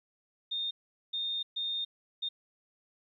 sine tone bursts at uneven times, 3655 Hz, A#7, 35 cents flat, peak -31 dBFS, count 4, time 0.51-0.71 / 1.13-1.43 / 1.56-1.85 / 2.22-2.29 s, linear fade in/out 10 ms, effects 12-bit

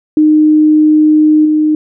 sine tone with level steps, 306.7 Hz, D#4, 25 cents flat, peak -4 / -7 dBFS, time 0.17-1.75 s, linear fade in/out 2 ms, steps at 1.45 s, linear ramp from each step 5 ms, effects none

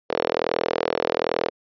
sawtooth tone with high-pass filter, 41.2 Hz, E1, in tune, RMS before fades -24 dBFS, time 0.09-1.5 s, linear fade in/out 20 ms, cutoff 480 Hz, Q 3.4, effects resampled to 11025 Hz

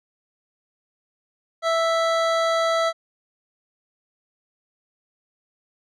25% pulse tone, 659.3 Hz, E5, in tune, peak -15 dBFS, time 1.62-2.93 s, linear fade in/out 50 ms, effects low-pass 5000 Hz 12 dB/octave

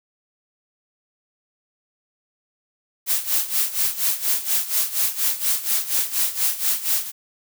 blue noise with tremolo, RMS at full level -19 dBFS, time 3.06-7.12 s, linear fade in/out 50 ms, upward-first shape sine, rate 4.2 Hz, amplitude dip 80%, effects none

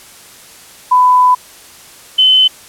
sine tone pair in turn, 1000 / 3045 Hz, B5 / F#7, +21 / +49 cents, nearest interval octave + perfect fifth, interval 1928 cents, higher second, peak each -5 dBFS, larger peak neither, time 0.91-1.35 / 2.18-2.48 s, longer first, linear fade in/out 10 ms, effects white hiss -38 dBFS RMS until 2.68 s + low-pass 12000 Hz 12 dB/octave

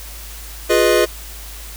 square chord, F half-diminished seventh, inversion none, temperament equal with one note detuned, 352.7 / 415.3 / 493.9 / 622.3 Hz, F4 / Ab4 / Cb5 / Eb5, +17 / 0 / 0 / 0 cents, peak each -18 dBFS, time 0.69-1.06 s, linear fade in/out 20 ms, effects added 53 Hz sine -33 dBFS peak until 1.76 s + white hiss -36 dBFS RMS until 1.76 s

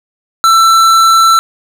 sine tone with tanh clipping, 1335 Hz, E6, 22 cents sharp, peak -6 dBFS, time 0.44-1.39 s, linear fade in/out 0 ms, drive 17 dB, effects none

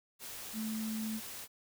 sine tone in noise, 219.2 Hz, A3, 6 cents flat, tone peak -35 dBFS, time 0.53-1.21 s, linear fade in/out 50 ms, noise white, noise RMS -45 dBFS, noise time 0.19-1.48 s, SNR +7 dB, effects none

